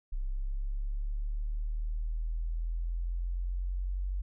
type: linear sweep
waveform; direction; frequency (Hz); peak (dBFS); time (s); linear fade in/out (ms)
sine; up; 32.7 to 47; -30; 0.12-4.22; 10
effects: none